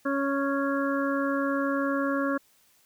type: harmonic tone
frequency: 277.2 Hz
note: C#4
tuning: in tune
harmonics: 1 / 2 / 4 / 5 / 6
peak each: -27 / -30 / -33 / -34 / -35 dBFS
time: 0.05-2.38 s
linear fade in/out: 10 ms
effects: white hiss -63 dBFS RMS until 2.85 s